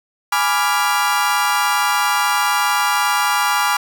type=chord; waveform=35% pulse; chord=G# diminished seventh; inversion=none; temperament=equal; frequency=830.6 / 987.8 / 1174.7 / 1396.9 Hz; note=G#5 / B5 / D6 / F6; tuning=0 / 0 / 0 / 0 cents; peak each=-19 dBFS; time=0.32-3.77 s; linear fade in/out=5 ms; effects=none